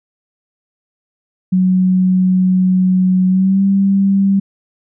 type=tone with pitch glide; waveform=sine; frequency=185 to 196 Hz; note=F#3 to G3; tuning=0 to 0 cents; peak=-9 dBFS; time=1.52-4.4 s; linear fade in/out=10 ms; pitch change=+100 cents; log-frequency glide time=3.28-3.63 s; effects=none